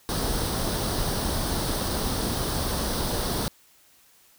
pink noise with comb filter, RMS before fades -27 dBFS, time 0.09-3.48 s, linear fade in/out 0 ms, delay 0.21 ms, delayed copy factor +0.6, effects white hiss -58 dBFS RMS until 4.38 s

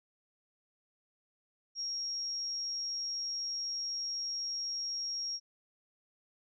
sine tone, 5588 Hz, F8, in tune, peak -34 dBFS, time 1.75-5.4 s, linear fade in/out 50 ms, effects none

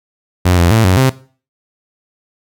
sawtooth tone with pitch steps, 90.1 / 85.9 / 111.9 / 92.6 / 131.5 Hz, F#2 / F2 / A2 / F#2 / C3, -45 / -28 / +30 / +2 / +9 cents, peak -4 dBFS, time 0.45-1.1 s, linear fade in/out 10 ms, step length 130 ms, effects noise-tail reverb RT60 0.4 s tail -18 dB re dry

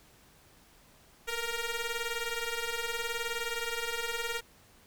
10% pulse ring-modulated tone, 466.2 Hz, A#4, in tune, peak -21 dBFS, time 1.27-4.41 s, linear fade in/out 20 ms, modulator 942 Hz, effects pink hiss -60 dBFS RMS until 4.86 s

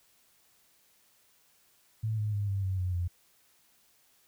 sine tone with pitch steps, 110 / 105.95 / 102.04 / 98.28 / 94.66 / 91.17 / 87.81 Hz, A2 / G#2 / G#2 / G2 / F#2 / F#2 / F2, 0 / +35 / -30 / +5 / +40 / -25 / +10 cents, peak -28 dBFS, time 2.03-3.08 s, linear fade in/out 10 ms, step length 150 ms, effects white hiss -66 dBFS RMS until 4.27 s

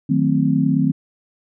sine chord, D# diminished seventh, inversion none, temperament equal with one note detuned, 155.56 / 185 / 223.3 / 261.6 Hz, D#3 / F#3 / A3 / C4, 0 / 0 / +26 / 0 cents, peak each -19 / -22 / -21 / -18 dBFS, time 0.09-0.92 s, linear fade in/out 10 ms, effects none

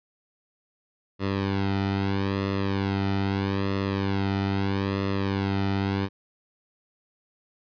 sawtooth tone with flanger, 98 Hz, G2, in tune, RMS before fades -26 dBFS, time 1.19-6.09 s, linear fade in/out 50 ms, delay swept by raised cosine 1.3 to 1.82 ms, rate 0.78 Hz, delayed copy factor -0.85, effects resampled to 11025 Hz

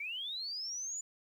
sine linear sweep, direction up, 2217 to 7040 Hz, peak -37 dBFS, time 0-1.01 s, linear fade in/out 5 ms, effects 11-bit

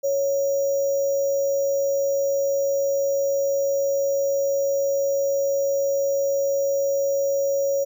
sine tone with sample-and-hold, 554 Hz, C#5, 1 cent flat, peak -19 dBFS, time 0.03-7.85 s, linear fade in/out 20 ms, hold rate 6300 Hz, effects none

